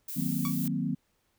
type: noise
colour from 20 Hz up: violet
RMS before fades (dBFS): -38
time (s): 0.08-0.68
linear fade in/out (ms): 5
type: chord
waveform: sine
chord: C half-diminished seventh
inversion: first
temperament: equal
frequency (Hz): 155.56 / 185 / 233.1 / 261.6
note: Eb3 / Gb3 / Bb3 / C4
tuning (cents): 0 / 0 / 0 / 0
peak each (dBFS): -33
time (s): 0.16-0.95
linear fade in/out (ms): 10
type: tone with exponential decay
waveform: sawtooth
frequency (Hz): 1137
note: C#6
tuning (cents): +44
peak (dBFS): -28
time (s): 0.45-0.57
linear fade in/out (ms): 1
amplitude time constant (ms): 26
type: clicks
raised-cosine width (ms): 0.2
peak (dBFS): -34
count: 2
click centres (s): 0.656 / 0.676
effects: pink hiss -73 dBFS RMS until 1.38 s